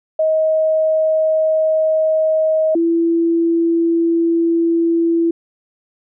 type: tone pair in turn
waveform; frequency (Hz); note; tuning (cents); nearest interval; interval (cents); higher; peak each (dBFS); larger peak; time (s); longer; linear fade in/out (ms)
sine; 631 / 334.3; D#5 / E4; +24 / +24; major seventh; 1100; first; -12; neither; 0.19-2.75 / 2.75-5.31; neither; 5
effects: none